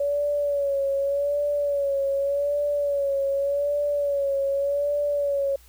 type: tone with vibrato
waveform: sine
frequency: 566 Hz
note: C#5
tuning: 36 cents sharp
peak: -21 dBFS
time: 0-5.56 s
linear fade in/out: 5 ms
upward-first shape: sine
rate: 0.85 Hz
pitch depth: 47 cents each way
effects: added 60 Hz sine -51 dBFS peak until 5.68 s + white hiss -56 dBFS RMS until 5.68 s